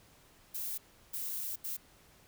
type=noise bursts at uneven times; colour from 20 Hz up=violet; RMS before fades=-38 dBFS; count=3; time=0.54-0.78 / 1.13-1.56 / 1.64-1.77 s; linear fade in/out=10 ms; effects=pink hiss -62 dBFS RMS until 2.27 s